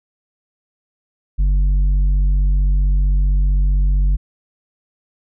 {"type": "tone with tanh clipping", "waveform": "triangle", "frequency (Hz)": 47.77, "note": "G1", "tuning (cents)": -44, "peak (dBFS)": -13, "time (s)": [1.38, 4.17], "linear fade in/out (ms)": 20, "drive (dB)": 10, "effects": []}